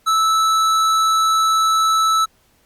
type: tone with hard clipping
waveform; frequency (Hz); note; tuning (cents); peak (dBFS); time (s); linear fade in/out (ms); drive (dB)
triangle; 1311; E6; -10; -15; 0.06-2.26; 20; 17
effects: pink hiss -58 dBFS RMS until 2.65 s + Opus 48 kbps